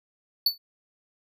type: tone with exponential decay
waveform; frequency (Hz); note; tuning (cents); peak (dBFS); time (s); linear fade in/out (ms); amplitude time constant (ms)
square; 4477; C#8; +16; -16; 0.46-0.58; 5; 24
effects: none